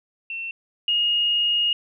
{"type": "tone pair in turn", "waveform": "sine", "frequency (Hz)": [2700, 2861], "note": ["E7", "F7"], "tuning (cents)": [41, 41], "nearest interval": "minor second", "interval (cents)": 100, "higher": "second", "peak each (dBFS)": [-28, -18], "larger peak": "second", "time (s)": [[0.3, 0.51], [0.88, 1.73]], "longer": "second", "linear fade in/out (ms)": 2, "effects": []}